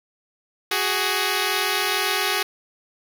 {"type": "tone pair together", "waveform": "5% pulse", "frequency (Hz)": [373.2, 415.3], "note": ["F#4", "G#4"], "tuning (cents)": [15, 0], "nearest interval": "major second", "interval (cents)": 185, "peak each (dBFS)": -12, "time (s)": [0.71, 2.43], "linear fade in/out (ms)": 5, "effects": []}